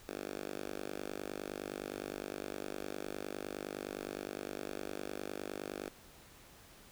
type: tone with high-pass filter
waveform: 5% pulse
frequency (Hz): 49.76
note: G1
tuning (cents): +27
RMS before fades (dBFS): -43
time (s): 0.09-5.89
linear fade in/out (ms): 0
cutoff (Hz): 320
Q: 1.3
effects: pink hiss -58 dBFS RMS until 6.91 s